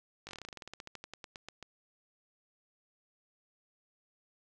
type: slowing click train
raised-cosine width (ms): 0.2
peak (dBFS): -27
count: 23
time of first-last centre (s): 0.27-1.627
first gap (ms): 19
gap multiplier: 1.1
effects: none